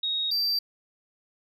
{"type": "tone pair in turn", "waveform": ["sine", "triangle"], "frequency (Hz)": [3761, 4680], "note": ["A#7", "D8"], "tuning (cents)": [15, -7], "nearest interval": "major third", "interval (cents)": 378, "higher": "second", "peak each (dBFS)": [-25, -22], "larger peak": "second", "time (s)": [[0.03, 0.31], [0.31, 0.59]], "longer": "neither", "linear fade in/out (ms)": 5, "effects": []}